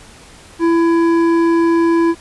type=tone with hard clipping; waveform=sine; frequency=334.2 Hz; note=E4; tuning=24 cents sharp; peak=-12 dBFS; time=0.59-2.15 s; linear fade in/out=50 ms; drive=10 dB; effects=pink hiss -41 dBFS RMS until 2.2 s + resampled to 24000 Hz